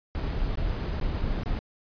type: noise with dropouts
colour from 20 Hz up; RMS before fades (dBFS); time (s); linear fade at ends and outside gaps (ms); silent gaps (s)
brown; -28; 0.15-1.59; 0; 0.556-0.573 / 0.69-0.695 / 0.999-1.012 / 1.434-1.459
effects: resampled to 11025 Hz

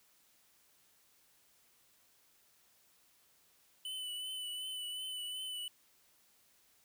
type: tone with vibrato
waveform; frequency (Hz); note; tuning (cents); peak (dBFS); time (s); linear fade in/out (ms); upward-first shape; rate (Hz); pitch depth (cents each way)
square; 3000; F#7; +23; -40; 3.85-5.68; 2; triangle; 2.7; 34
effects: white hiss -69 dBFS RMS until 6.84 s

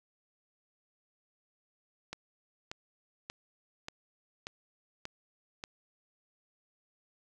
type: click train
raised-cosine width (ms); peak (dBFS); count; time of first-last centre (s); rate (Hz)
0.2; -22; 7; 2.13-5.639; 1.71
effects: none

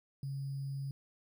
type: tone with sample-and-hold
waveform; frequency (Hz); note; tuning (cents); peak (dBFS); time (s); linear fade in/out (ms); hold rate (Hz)
sine; 137.7; C#3; -11; -36; 0.23-0.91; 2; 4900
effects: none

